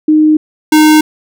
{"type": "tone pair in turn", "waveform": ["sine", "square"], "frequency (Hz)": [308, 308], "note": ["D#4", "D#4"], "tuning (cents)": [-17, -17], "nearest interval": "unison", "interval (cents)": 0, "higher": "neither", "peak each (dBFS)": -4, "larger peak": "neither", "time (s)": [[0.08, 0.37], [0.72, 1.01]], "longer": "neither", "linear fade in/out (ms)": 5, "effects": []}